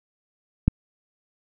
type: click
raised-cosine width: 5 ms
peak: -4 dBFS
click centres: 0.68 s
effects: none